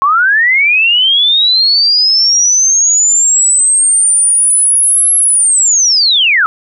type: linear two-way sweep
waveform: sine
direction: up then down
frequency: 1068 to 11175 to 1242 Hz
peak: -6 dBFS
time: 0.02-6.46 s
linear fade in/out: 0 ms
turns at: 5.16 s
effects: none